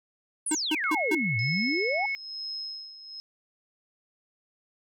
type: exponential two-way sweep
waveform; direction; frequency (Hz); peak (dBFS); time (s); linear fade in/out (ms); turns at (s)
sine; down then up; 10620 to 105.2 to 859; -27; 0.46-2.06; 5; 1.38
type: tone bursts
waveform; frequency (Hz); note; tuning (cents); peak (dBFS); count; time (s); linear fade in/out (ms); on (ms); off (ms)
square; 310.4; D#4; -4; -25; 4; 0.51-1.15; 5; 40; 160
type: tone with pitch glide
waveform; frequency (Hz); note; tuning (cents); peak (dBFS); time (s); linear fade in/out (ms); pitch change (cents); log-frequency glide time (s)
sine; 2177 to 2195; C#7 to C#7; -32 to -18; -27; 0.84-2.15; 0; +14; 1.07-1.42
type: tone with tremolo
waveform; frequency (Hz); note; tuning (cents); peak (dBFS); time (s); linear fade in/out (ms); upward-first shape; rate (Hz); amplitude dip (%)
sine; 5150; E8; -41; -32; 1.39-3.2; 0; sine; 1.1; 75
effects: none